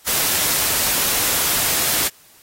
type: noise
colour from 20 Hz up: white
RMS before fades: -19 dBFS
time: 0.06-2.09 s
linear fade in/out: 20 ms
effects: white hiss -50 dBFS RMS until 2.42 s + AAC 48 kbps